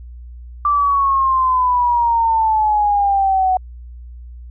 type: exponential sweep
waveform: sine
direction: down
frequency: 1174.7 to 740 Hz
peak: -12 dBFS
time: 0.65-3.57 s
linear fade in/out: 2 ms
effects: added 60 Hz sine -32 dBFS peak until 4.5 s